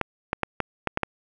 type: clicks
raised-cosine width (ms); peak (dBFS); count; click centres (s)
0.5; -8; 7; 0.013 / 0.331 / 0.433 / 0.603 / 0.873 / 0.974 / 1.033
effects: none